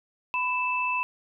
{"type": "tone pair together", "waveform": "sine", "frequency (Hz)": [997.5, 2637], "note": ["B5", "E7"], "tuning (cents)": [17, 0], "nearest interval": "octave + perfect fourth", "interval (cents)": 1683, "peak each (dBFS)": -27, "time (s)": [0.34, 1.03], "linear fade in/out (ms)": 0, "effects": []}